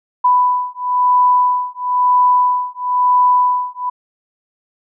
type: beating tone pair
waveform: sine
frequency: 993 / 994 Hz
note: B5 / B5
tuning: +9 / +11 cents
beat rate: 1 Hz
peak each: -14 dBFS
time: 0.24-3.9 s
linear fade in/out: 10 ms
effects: none